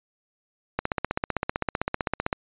click train, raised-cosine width 0.5 ms, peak -9 dBFS, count 25, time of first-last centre 0.79-2.328 s, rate 15.6 Hz, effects resampled to 8000 Hz

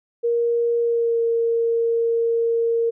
sine tone with pitch glide, 470 to 462.2 Hz, A#4 to A#4, +14 to -15 cents, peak -17 dBFS, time 0.23-2.91 s, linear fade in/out 20 ms, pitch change -29 cents, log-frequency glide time 0.79-1.21 s, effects none

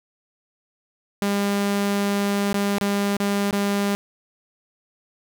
sawtooth tone with dropouts, 201.3 Hz, G3, 46 cents sharp, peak -16 dBFS, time 1.22-3.95 s, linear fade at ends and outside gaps 0 ms, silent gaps 2.529-2.543 / 2.783-2.812 / 3.168-3.201 / 3.51-3.528 s, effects none

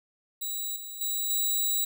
5% pulse tone with level steps, 3895 Hz, B7, 25 cents flat, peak -23 / -30 / -20 / -17 dBFS, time 0.41-1.85 s, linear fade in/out 10 ms, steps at 0.76 / 1.01 / 1.3 s, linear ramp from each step 2 ms, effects none

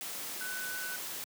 sine tone in noise, 1500 Hz, F#6, 23 cents sharp, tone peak -38 dBFS, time 0.41-0.96 s, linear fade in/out 0 ms, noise white, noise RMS -40 dBFS, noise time 0.01-1.24 s, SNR -1 dB, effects high-pass 150 Hz 12 dB/octave

